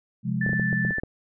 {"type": "chord", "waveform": "sine", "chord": "F minor", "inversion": "second", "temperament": "equal", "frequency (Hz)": [130.81, 174.61, 207.7], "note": ["C3", "F3", "Ab3"], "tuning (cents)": [0, 0, 0], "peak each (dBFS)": -28, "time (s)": [0.23, 0.94], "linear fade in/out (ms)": 50}
{"type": "tone", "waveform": "sine", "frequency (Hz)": 1760, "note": "A6", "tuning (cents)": 0, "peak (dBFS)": -25, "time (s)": [0.41, 1], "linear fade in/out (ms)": 5}
{"type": "clicks", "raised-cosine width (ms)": 2, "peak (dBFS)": -19, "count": 9, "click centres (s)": [0.463, 0.493, 0.532, 0.597, 0.729, 0.85, 0.908, 0.984, 1.035]}
{"effects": []}